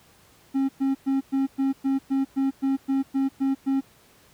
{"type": "tone bursts", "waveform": "triangle", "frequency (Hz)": 270.3, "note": "C#4", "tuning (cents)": -44, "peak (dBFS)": -18, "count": 13, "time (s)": [0.54, 3.81], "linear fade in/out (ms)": 20, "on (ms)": 150, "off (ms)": 110, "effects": ["pink hiss -56 dBFS RMS until 4.33 s", "high-pass 60 Hz 12 dB/octave"]}